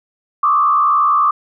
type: tone with frequency modulation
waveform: sine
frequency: 1174.7 Hz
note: D6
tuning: in tune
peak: -10 dBFS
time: 0.43-1.31 s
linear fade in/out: 5 ms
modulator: 71 Hz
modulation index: 1
effects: none